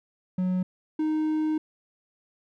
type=tone pair in turn; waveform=triangle; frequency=183.6 / 310.4 Hz; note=F#3 / D#4; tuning=-13 / -4 cents; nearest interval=major sixth; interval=909 cents; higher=second; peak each=-21 dBFS; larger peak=neither; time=0.38-0.63 / 0.99-1.58 s; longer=second; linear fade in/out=5 ms; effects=none